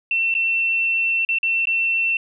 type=tone with dropouts; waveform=sine; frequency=2696 Hz; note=E7; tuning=38 cents sharp; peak=-17 dBFS; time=0.11-2.17 s; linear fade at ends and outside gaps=2 ms; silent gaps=0.341-0.35 / 1.25-1.289 / 1.386-1.43 / 1.655-1.671 s; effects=none